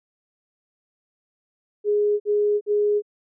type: tone bursts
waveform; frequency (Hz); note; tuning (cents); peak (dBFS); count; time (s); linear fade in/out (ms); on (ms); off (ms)
sine; 415.3; G#4; 0; -17; 3; 1.84-3.022; 50; 360; 51
effects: none